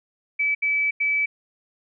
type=tone bursts at uneven times; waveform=sine; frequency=2300 Hz; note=D7; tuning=37 cents flat; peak=-19 dBFS; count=3; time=0.39-0.55 / 0.62-0.91 / 1-1.26 s; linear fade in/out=10 ms; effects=none